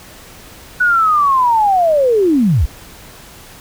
sine linear sweep, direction down, 1487 to 48.66 Hz, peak -9 dBFS, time 0.8-2.66 s, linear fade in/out 10 ms, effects pink hiss -38 dBFS RMS until 3.6 s

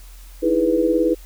sine chord, E major seventh, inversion third, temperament equal, 311.1 / 329.6 / 415.3 / 493.9 Hz, D#4 / E4 / G#4 / B4, 0 / 0 / 0 / 0 cents, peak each -23 / -19 / -23 / -19 dBFS, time 0.42-1.15 s, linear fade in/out 20 ms, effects added 43 Hz sine -38 dBFS peak until 1.25 s + white hiss -49 dBFS RMS until 1.25 s

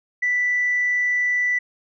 sine tone, 1975.5 Hz, B6, in tune, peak -17 dBFS, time 0.22-1.59 s, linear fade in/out 10 ms, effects tanh soft clip ceiling -13 dBFS

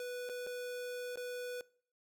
square tone with dropouts, 493.2 Hz, B4, 2 cents flat, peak -40 dBFS, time 0-1.61 s, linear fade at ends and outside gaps 1 ms, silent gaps 0.291-0.296 / 0.466-0.47 / 1.158-1.173 s, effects noise-tail reverb RT60 0.5 s tail -22 dB re dry

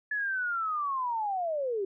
sine linear sweep, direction down, 1722 to 374.3 Hz, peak -28 dBFS, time 0.11-1.85 s, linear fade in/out 5 ms, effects none

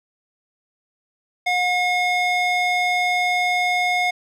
square tone with band-pass filter, 720 Hz, F#5, 47 cents flat, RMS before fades -20 dBFS, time 1.46-4.11 s, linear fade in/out 10 ms, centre 2000 Hz, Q 1.2, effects none

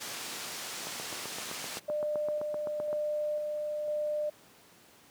white low-pass noise, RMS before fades -40 dBFS, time 0-1.8 s, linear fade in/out 20 ms, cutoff 7600 Hz, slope 12 dB/octave
click train, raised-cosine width 1 ms, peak -25 dBFS, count 17, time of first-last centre 0.87-2.929 s, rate 7.77 Hz
sine tone with tremolo, 600 Hz, D5, 37 cents sharp, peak -29 dBFS, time 1.88-4.3 s, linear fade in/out 10 ms, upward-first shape square, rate 1 Hz, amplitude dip 25%
effects pink hiss -58 dBFS RMS until 5.1 s + high-pass 150 Hz 12 dB/octave

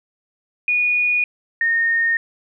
sine tone pair in turn, 2456 / 1839.9 Hz, D#7 / A#6, -23 / -23 cents, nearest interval perfect fourth, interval 500 cents, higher first, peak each -15 dBFS, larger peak neither, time 0.68-1.24 / 1.61-2.17 s, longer neither, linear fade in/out 2 ms, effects none

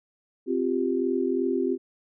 sine chord, C suspended fourth, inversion none, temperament equal, 261.6 / 349.2 / 392 Hz, C4 / F4 / G4, 0 / 0 / 0 cents, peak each -27 dBFS, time 0.46-1.78 s, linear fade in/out 50 ms, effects none

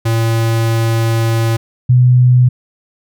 square / sine tone pair in turn, 113.9 / 125.02 Hz, A#2 / B2, -40 / +22 cents, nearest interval major second, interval 162 cents, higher second, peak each -12 / -5 dBFS, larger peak second, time 0.05-1.57 / 1.89-2.49 s, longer first, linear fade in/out 10 ms, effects none

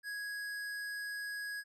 sine tone with hard clipping, 1661.2 Hz, G#6, in tune, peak -40 dBFS, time 0.03-1.64 s, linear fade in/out 50 ms, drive 14 dB, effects none

